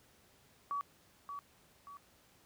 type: tone with echo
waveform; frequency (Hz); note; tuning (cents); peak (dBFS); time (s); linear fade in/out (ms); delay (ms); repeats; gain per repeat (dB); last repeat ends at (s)
sine; 1137; C#6; +44; -34; 0.71-0.81; 0; 580; 2; -7; 1.97
effects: pink hiss -66 dBFS RMS until 2.45 s + high-pass 60 Hz 12 dB/octave